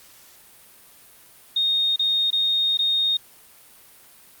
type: tone with dropouts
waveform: sine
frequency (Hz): 3701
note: A#7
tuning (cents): -13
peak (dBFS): -18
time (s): 1.56-3.17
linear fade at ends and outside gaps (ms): 5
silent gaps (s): 1.961-1.993 / 2.305-2.328 / 2.773-2.789
effects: white hiss -50 dBFS RMS until 4.4 s + Opus 48 kbps